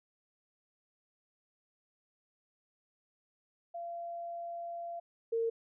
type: tone pair in turn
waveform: sine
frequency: 685 / 457.2 Hz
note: F5 / A#4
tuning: -34 / -34 cents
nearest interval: perfect fifth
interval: 700 cents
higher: first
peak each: -38 / -29 dBFS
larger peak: second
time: 3.74-5 / 5.32-5.5 s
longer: first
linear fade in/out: 10 ms
effects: none